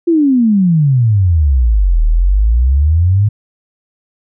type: exponential two-way sweep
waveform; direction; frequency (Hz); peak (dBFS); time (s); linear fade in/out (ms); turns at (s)
sine; down then up; 349.2 to 38 to 107.8; -7; 0.07-3.29; 10; 2.04
effects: none